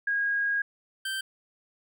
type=tone pair in turn; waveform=sine / 25% pulse; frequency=1637 / 1560 Hz; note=G#6 / G6; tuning=-25 / -9 cents; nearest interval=minor second; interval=84 cents; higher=first; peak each=-24 / -26 dBFS; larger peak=first; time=0.07-0.62 / 1.05-1.21 s; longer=first; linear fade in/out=5 ms; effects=none